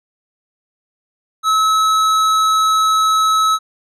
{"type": "tone with hard clipping", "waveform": "triangle", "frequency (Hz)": 1293, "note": "E6", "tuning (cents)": -34, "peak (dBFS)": -13, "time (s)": [1.43, 3.59], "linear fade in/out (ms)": 50, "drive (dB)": 16, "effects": []}